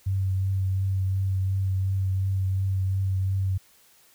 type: tone with vibrato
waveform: sine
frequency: 95.6 Hz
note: G2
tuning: 43 cents flat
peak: -22 dBFS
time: 0.06-3.58 s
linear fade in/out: 10 ms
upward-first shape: triangle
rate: 2.8 Hz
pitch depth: 21 cents each way
effects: white hiss -58 dBFS RMS until 4.14 s